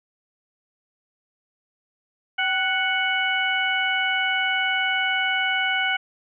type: harmonic tone with a mistuned harmonic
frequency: 740 Hz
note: F#5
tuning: in tune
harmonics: 1 / 2 / 3 / 4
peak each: -28 / -24 / -25 / -27 dBFS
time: 2.38-5.97 s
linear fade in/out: 10 ms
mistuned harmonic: 1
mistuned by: +61 cents
effects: none